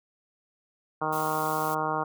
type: harmonic tone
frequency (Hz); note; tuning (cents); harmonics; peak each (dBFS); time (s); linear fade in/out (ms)
155.56; D#3; 0; 1 / 2 / 3 / 4 / 5 / 6 / 7 / 8 / 9; -38 / -37 / -35 / -36 / -32 / -33 / -32 / -35 / -37; 1.01-2.04; 10
type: noise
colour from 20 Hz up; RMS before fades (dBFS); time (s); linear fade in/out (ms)
blue; -39; 1.12-1.75; 10
effects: none